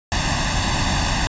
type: noise with comb filter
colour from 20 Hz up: pink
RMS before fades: -20 dBFS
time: 0.12-1.27 s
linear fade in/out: 0 ms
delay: 1.1 ms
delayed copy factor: +0.85
effects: resampled to 16000 Hz